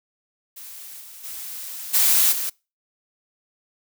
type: noise with level steps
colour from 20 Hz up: blue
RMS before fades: -39 / -42 / -34 / -17 / -26 dBFS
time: 0.56-2.5 s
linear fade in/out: 10 ms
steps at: 1 / 1.23 / 1.93 / 2.31 s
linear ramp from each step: 20 ms
effects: noise-tail reverb RT60 0.3 s tail -26 dB re dry